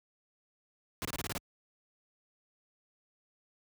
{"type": "noise bursts", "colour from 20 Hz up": "pink", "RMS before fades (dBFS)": -36, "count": 7, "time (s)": [1.02, 1.379], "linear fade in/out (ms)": 0, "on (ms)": 29, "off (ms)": 26, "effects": ["high-pass 60 Hz 12 dB/octave"]}